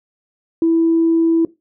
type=tone; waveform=sine; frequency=329.6 Hz; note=E4; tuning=in tune; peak=-10 dBFS; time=0.62-1.45 s; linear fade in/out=2 ms; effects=noise-tail reverb RT60 0.2 s tail -18 dB re dry + tanh soft clip ceiling -6 dBFS